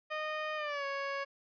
15% pulse tone with pitch glide, 616 to 555.2 Hz, D#5 to C#5, -17 to +3 cents, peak -28 dBFS, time 0.1-1.25 s, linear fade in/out 20 ms, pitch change -180 cents, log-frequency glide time 0.56-0.85 s, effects resampled to 11025 Hz

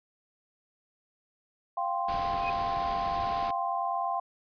sine chord, F suspended second, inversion none, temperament equal with one note detuned, 695.2 / 784 / 1046.5 Hz, F5 / G5 / C6, -8 / 0 / 0 cents, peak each -32 dBFS, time 1.77-4.2 s, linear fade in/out 5 ms
pink noise, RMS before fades -39 dBFS, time 2.08-3.51 s, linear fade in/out 5 ms
sine tone with exponential growth, 2506 Hz, D#7, 12 cents sharp, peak -29 dBFS, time 2.35-2.5 s, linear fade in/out 5 ms, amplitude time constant 31 ms
effects resampled to 11025 Hz

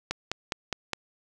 click train, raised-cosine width 0.2 ms, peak -11 dBFS, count 5, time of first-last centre 0.11-0.933 s, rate 4.86 Hz, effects none

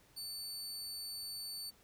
sawtooth tone, 4500 Hz, C#8, 25 cents sharp, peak -39 dBFS, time 0.16-1.71 s, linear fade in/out 20 ms, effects pink hiss -66 dBFS RMS until 1.83 s

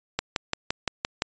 click train, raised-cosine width 0.2 ms, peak -7 dBFS, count 7, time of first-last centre 0.19-1.221 s, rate 5.82 Hz, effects resampled to 16000 Hz

